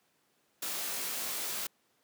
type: noise with comb filter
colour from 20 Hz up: white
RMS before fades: -36 dBFS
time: 0.62-1.67 s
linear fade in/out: 5 ms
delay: 19 ms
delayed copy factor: +0.9
effects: pink hiss -72 dBFS RMS until 2.03 s + high-pass 200 Hz 12 dB/octave